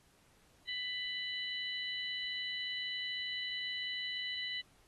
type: harmonic tone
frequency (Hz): 994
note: B5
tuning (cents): +11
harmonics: 2 / 3 / 4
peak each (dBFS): -41 / -40 / -42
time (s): 0.67-4.62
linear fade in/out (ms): 20
effects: pink hiss -68 dBFS RMS until 4.87 s + AAC 32 kbps

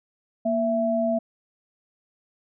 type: tone pair together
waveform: sine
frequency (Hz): 234.4 / 664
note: A#3 / E5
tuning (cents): +10 / +12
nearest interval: octave + tritone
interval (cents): 1802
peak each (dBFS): -25 / -22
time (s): 0.45-1.19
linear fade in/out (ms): 10
effects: none

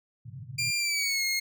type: band-pass noise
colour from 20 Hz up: white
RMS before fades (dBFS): -41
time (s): 0.25-0.71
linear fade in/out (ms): 10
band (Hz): 110 to 140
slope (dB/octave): 48
type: tone with pitch glide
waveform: 20% pulse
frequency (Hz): 2386 to 2150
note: D7 to C7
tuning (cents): +27 to +47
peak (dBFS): -21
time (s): 0.58-1.4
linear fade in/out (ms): 10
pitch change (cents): -180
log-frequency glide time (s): 0.78-1.24
effects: none

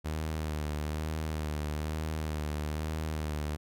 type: tone with vibrato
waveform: sawtooth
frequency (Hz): 76.8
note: D#2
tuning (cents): -22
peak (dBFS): -28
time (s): 0.04-3.57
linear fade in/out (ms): 20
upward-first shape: sine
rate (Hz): 1.1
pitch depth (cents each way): 40
effects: none

